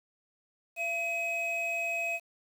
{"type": "tone pair together", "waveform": "triangle", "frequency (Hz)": [678, 2541], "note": ["E5", "D#7"], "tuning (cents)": [49, 36], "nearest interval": "octave + major seventh", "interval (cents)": 2287, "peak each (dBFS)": [-34, -29], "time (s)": [0.76, 2.2], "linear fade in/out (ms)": 50, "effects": ["9-bit"]}